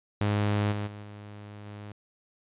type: tone with level steps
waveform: sawtooth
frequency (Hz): 103.5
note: G#2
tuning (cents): -5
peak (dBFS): -20 / -26 / -36 / -38 / -36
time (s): 0.21-1.92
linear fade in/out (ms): 0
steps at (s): 0.71 / 0.86 / 1.02 / 1.65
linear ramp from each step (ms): 20
effects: resampled to 8000 Hz